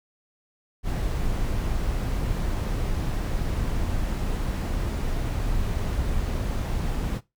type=noise; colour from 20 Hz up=brown; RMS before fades=-26 dBFS; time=0.83-7.21 s; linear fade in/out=50 ms; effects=noise-tail reverb RT60 0.2 s tail -18 dB re dry